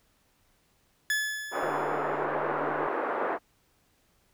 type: tone with exponential decay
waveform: 40% pulse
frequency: 1717 Hz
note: A6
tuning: 43 cents flat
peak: -23 dBFS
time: 1.1-2.25 s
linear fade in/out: 1 ms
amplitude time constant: 250 ms
type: band-pass noise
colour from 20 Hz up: pink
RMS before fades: -30 dBFS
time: 1.51-3.39 s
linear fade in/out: 50 ms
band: 360 to 1500 Hz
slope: 24 dB/octave
type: click train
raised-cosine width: 1 ms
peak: -29 dBFS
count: 183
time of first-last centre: 1.63-2.868 s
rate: 147 Hz
effects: pink hiss -68 dBFS RMS until 4.33 s